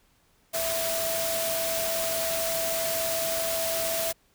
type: tone in noise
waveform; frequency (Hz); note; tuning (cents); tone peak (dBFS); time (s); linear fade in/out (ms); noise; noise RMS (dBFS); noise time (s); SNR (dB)
sine; 659.3; E5; 0; -29; 0.53-4.13; 20; white; -30; 0.53-4.13; -2
effects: pink hiss -65 dBFS RMS until 4.34 s